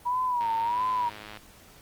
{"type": "tone with vibrato", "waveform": "sine", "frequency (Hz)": 960, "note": "B5", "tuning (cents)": -49, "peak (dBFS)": -24, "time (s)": [0.05, 1.1], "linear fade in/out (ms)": 20, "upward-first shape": "sine", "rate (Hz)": 1.5, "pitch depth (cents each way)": 100}
{"type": "click train", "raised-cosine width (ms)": 0.3, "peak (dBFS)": -25, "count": 103, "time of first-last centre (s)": [0.41, 1.372], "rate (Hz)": 106}
{"effects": ["pink hiss -53 dBFS RMS until 1.81 s", "Opus 32 kbps"]}